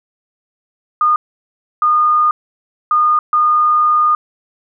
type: tone bursts at uneven times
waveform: sine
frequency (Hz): 1222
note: D#6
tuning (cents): -32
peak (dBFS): -9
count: 4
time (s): 1.01-1.16 / 1.82-2.31 / 2.91-3.19 / 3.33-4.15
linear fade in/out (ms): 2
effects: none